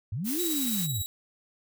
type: linear two-way sweep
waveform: sine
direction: up then down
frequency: 86.9 to 360 to 86.9 Hz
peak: -29 dBFS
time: 0.12-1.02 s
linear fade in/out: 5 ms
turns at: 0.41 s
type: noise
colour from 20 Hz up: blue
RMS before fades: -33 dBFS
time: 0.24-0.88 s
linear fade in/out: 50 ms
type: tone with tremolo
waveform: 10% pulse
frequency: 3873 Hz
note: B7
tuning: 35 cents flat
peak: -22 dBFS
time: 0.39-1.06 s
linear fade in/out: 0 ms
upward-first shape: sine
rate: 18 Hz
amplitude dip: 50%
effects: none